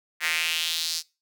square tone with high-pass filter sweep, 81.9 Hz, E2, 11 cents flat, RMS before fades -27 dBFS, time 0.2-1.03 s, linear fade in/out 50 ms, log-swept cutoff 1900 to 5100 Hz, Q 2.9, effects noise-tail reverb RT60 0.3 s tail -23 dB re dry

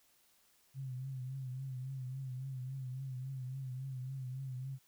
sine tone with vibrato, 130.81 Hz, C3, in tune, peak -39 dBFS, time 0.74-4.79 s, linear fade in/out 50 ms, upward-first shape triangle, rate 3.6 Hz, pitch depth 77 cents each way, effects white hiss -70 dBFS RMS until 4.87 s

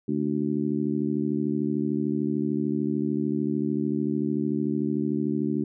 harmonic tone, 73.42 Hz, D2, in tune, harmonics 2 / 3 / 4 / 5, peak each -32 / -27 / -28 / -31 dBFS, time 0.08-5.64 s, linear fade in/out 5 ms, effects none

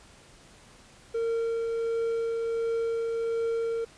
triangle tone with tremolo, 458.8 Hz, A#4, 28 cents flat, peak -23 dBFS, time 1.14-3.85 s, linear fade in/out 10 ms, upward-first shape triangle, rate 1.4 Hz, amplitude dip 25%, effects pink hiss -54 dBFS RMS until 3.97 s + resampled to 22050 Hz

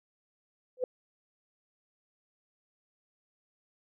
sine tone with exponential growth, 505 Hz, B4, 39 cents sharp, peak -22 dBFS, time 0.77-0.84 s, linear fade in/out 2 ms, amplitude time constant 15 ms, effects none

